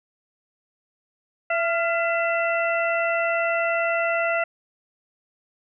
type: harmonic tone with a mistuned harmonic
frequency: 670 Hz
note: E5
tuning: 28 cents sharp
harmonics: 1 / 2 / 3 / 4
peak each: -23 / -26 / -28 / -29 dBFS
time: 1.5-4.44 s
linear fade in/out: 5 ms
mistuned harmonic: 2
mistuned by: +62 cents
effects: none